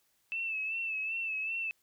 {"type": "tone with vibrato", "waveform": "sine", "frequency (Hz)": 2637, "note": "E7", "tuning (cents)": 0, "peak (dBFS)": -32, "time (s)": [0.32, 1.71], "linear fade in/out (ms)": 0, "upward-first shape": "sine", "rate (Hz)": 2.6, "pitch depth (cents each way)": 51, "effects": ["white hiss -73 dBFS RMS until 1.82 s"]}